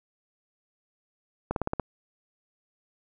slowing click train, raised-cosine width 1 ms, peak -13 dBFS, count 6, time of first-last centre 1.51-1.797 s, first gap 52 ms, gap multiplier 1.05, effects none

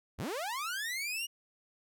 sawtooth linear sweep, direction up, 46.25 to 2900 Hz, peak -31 dBFS, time 0.18-1.27 s, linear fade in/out 20 ms, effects none

